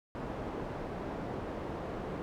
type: low-pass noise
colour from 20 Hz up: white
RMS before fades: -39 dBFS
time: 0.15-2.22 s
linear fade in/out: 0 ms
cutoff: 610 Hz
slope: 12 dB/octave
effects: none